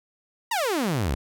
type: exponential sweep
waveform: sawtooth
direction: down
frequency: 987.8 to 58.27 Hz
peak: -19 dBFS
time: 0.51-1.15 s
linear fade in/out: 5 ms
effects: none